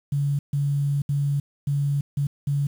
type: tone bursts at uneven times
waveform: sine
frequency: 142.1 Hz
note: C#3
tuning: 43 cents sharp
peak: -20 dBFS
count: 6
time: 0.12-0.39 / 0.53-1.02 / 1.09-1.4 / 1.67-2.01 / 2.17-2.27 / 2.47-2.67 s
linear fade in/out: 5 ms
effects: 8-bit